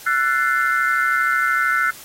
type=chord; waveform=sine; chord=F# half-diminished seventh; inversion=third; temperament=equal with one note detuned; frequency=1347 / 1480 / 1760 / 2093 Hz; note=E6 / F#6 / A6 / C7; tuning=+37 / 0 / 0 / 0 cents; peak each=-20 / -19 / -25 / -25 dBFS; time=0.06-1.91 s; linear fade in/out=10 ms; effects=white hiss -40 dBFS RMS until 2.04 s + AAC 48 kbps